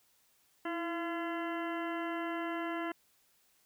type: harmonic tone with a mistuned harmonic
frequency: 341 Hz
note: F4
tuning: 41 cents flat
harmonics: 1 / 2 / 3 / 4 / 5 / 6 / 8 / 9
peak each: -37 / -41 / -43 / -44 / -45 / -47 / -52 / -54 dBFS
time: 0.65-2.92 s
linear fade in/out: 5 ms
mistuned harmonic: 1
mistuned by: -57 cents
effects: white hiss -70 dBFS RMS until 3.65 s